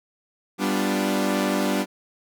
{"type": "chord", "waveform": "sawtooth", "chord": "G dominant seventh", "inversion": "none", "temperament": "equal", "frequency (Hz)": [196, 246.9, 293.7, 349.2], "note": ["G3", "B3", "D4", "F4"], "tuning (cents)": [0, 0, 0, 0], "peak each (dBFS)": [-21, -24, -22, -27], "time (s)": [0.58, 1.86], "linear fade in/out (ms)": 50, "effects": []}